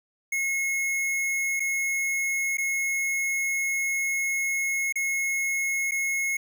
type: tone with dropouts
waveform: square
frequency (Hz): 2171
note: C#7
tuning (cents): -37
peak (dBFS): -25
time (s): 0.32-6.37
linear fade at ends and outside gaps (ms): 5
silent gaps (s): 1.597-1.602 / 2.572-2.582 / 4.925-4.956 / 5.911-5.918
effects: none